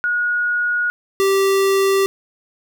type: tone pair in turn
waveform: sine / square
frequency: 1448 / 390.1 Hz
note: F#6 / G4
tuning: -38 / -8 cents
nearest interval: octave + major seventh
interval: 2270 cents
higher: first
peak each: -16 / -14 dBFS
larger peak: second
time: 0.04-0.9 / 1.2-2.06 s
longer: neither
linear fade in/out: 0 ms
effects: none